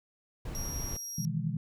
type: noise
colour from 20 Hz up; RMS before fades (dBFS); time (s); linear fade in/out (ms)
brown; -37; 0.45-0.97; 5
type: tone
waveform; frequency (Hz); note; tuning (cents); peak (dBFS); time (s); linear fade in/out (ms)
35% pulse; 5650; F8; +19; -35; 0.55-1.25; 0
type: chord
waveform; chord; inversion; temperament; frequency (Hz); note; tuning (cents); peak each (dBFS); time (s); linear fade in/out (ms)
sine; E major seventh; second; just; 123.61 / 154.51 / 164.81 / 206; B2 / D#3 / E3 / G#3; +2 / -12 / 0 / -14; -37 / -33 / -34 / -38; 1.18-1.57; 5
effects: none